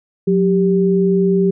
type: tone pair together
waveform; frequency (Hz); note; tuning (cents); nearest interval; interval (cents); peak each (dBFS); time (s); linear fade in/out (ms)
sine; 182.1 / 392.5; F#3 / G4; -27 / +2; octave + minor second; 1329; -14; 0.27-1.51; 10
effects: none